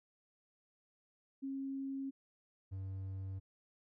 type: tone pair in turn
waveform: sine / triangle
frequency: 271.1 / 95.85 Hz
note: C#4 / G2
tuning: -38 / -38 cents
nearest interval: octave + tritone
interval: 1800 cents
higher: first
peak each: -38 / -38 dBFS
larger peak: neither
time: 1.42-2.11 / 2.71-3.4 s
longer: neither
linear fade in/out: 20 ms
effects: none